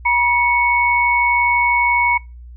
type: tone pair together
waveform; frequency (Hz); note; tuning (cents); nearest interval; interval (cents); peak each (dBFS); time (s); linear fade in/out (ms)
sine; 961.7 / 2217; B5 / C#7; -46 / 0; octave + major second; 1446; -15; 0.05-2.18; 10
effects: noise-tail reverb RT60 0.3 s tail -26 dB re dry + added 60 Hz sine -34 dBFS peak until 2.56 s